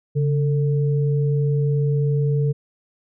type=tone pair together; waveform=sine; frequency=142 / 447.1 Hz; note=C#3 / A4; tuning=+42 / +28 cents; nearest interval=octave + minor sixth; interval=1986 cents; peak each=-17 / -26 dBFS; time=0.15-2.53 s; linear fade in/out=20 ms; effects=none